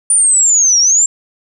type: linear two-way sweep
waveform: sine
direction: down then up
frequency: 9390 to 5500 to 7510 Hz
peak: -7 dBFS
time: 0.1-1.06 s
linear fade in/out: 2 ms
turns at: 0.8 s
effects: none